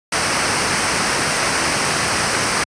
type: noise with comb filter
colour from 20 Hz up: pink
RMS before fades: -18 dBFS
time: 0.12-2.64 s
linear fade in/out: 5 ms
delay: 0.28 ms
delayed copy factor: -0.5
effects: high-pass 100 Hz 12 dB/octave + resampled to 22050 Hz

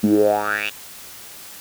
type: tone with band-pass filter sweep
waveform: 10% pulse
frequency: 103.83 Hz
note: G#2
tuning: in tune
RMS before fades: -18 dBFS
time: 0.03-0.7 s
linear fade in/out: 10 ms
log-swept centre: 210 to 3100 Hz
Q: 6.5
effects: white hiss -39 dBFS RMS until 1.6 s

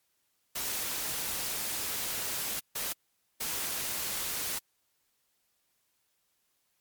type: noise bursts at uneven times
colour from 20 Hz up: white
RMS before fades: -34 dBFS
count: 3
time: 0.55-2.6 / 2.75-2.93 / 3.4-4.59 s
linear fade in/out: 10 ms
effects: white hiss -75 dBFS RMS until 6.8 s + MP3 96 kbps

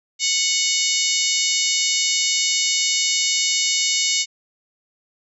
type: harmonic tone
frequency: 737 Hz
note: F#5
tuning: 7 cents flat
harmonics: 3 / 4 / 5 / 6 / 7 / 8 / 9 / 10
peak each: -26 / -26 / -26 / -26 / -26 / -26 / -26 / -26 dBFS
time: 0.19-4.26 s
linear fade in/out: 50 ms
effects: none

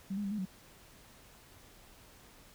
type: tone with pitch steps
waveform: sine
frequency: 193.6 / 206 / 196.7 / 212.4 / 187.6 Hz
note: G3 / G#3 / G3 / G#3 / F#3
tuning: -21 / -14 / +6 / +39 / +24 cents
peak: -33 dBFS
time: 0.1-0.455 s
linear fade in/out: 10 ms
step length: 71 ms
effects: pink hiss -58 dBFS RMS until 2.54 s

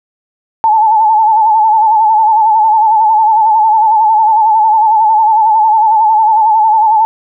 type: tone with vibrato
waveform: sine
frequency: 871 Hz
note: A5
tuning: 18 cents flat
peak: -5 dBFS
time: 0.64-7.05 s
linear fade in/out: 0 ms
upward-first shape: sine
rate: 11 Hz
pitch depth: 63 cents each way
effects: none

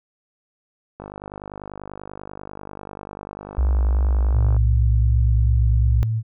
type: click train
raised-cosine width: 1 ms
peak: -20 dBFS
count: 180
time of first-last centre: 1-4.566 s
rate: 50.2 Hz
type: tone with vibrato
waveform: sine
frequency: 62.5 Hz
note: B1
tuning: 21 cents sharp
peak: -15 dBFS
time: 3.58-6.03 s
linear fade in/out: 0 ms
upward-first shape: sine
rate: 2.7 Hz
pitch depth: 46 cents each way
type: tone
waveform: sine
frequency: 111.3 Hz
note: A2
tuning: 20 cents sharp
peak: -19 dBFS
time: 4.32-6.23 s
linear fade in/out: 50 ms
effects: none

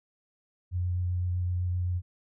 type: tone with vibrato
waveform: sine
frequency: 89.5 Hz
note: F2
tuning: 43 cents sharp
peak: -26 dBFS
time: 0.71-2.02 s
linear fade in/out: 50 ms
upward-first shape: sine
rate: 7.8 Hz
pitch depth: 13 cents each way
effects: none

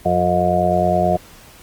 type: harmonic tone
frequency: 89.5 Hz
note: F2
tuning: 43 cents sharp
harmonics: 1 / 2 / 4 / 5 / 6 / 7 / 8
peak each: -25 / -21 / -24 / -27 / -29 / -18 / -18 dBFS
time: 0.05-1.17 s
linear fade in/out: 10 ms
effects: pink hiss -44 dBFS RMS until 1.62 s + Opus 24 kbps

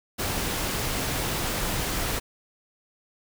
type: noise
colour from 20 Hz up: pink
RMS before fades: -28 dBFS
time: 0.18-2.2 s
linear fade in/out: 20 ms
effects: none

